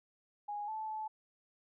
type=tone with pitch steps; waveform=sine; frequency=827 / 872 / 867 Hz; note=G#5 / A5 / A5; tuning=-8 / -16 / -26 cents; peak=-37 dBFS; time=0.48-1.08 s; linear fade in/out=10 ms; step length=200 ms; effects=none